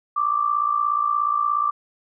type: tone with amplitude modulation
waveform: sine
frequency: 1174 Hz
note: D6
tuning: 1 cent flat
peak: -15 dBFS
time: 0.16-1.71 s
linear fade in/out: 10 ms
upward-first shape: sine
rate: 56.9 Hz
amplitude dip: 75%
effects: none